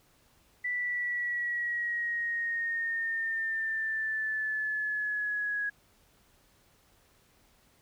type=linear sweep; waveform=sine; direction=down; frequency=1975.5 to 1661.2 Hz; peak=-29 dBFS; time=0.64-5.7 s; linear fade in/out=10 ms; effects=pink hiss -65 dBFS RMS until 7.81 s